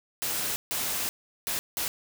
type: noise bursts at uneven times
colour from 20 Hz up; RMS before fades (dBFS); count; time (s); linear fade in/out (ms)
white; -30; 4; 0.22-0.56 / 0.71-1.09 / 1.47-1.59 / 1.77-1.88; 0
effects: none